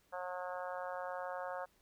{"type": "harmonic tone", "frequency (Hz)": 181.1, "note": "F#3", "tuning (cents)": -37, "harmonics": [3, 4, 5, 6, 7, 8, 9], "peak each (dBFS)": [-43, -45, -47, -49, -50, -51, -52], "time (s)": [0.12, 1.66], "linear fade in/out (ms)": 20, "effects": ["pink hiss -72 dBFS RMS until 1.81 s"]}